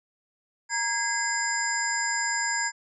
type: tone cluster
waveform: sine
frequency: 930 / 1642 / 2054 / 4993 / 7260 Hz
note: A#5 / G#6 / C7 / D#8 / A#8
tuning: -4 / -20 / -33 / +5 / -47 cents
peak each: -32 / -29 / -35 / -35 / -29 dBFS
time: 0.69-2.72 s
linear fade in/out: 50 ms
effects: none